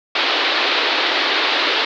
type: band-pass noise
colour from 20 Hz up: white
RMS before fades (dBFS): -18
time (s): 0.15-1.85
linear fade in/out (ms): 5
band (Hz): 290 to 4300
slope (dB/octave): 48
effects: none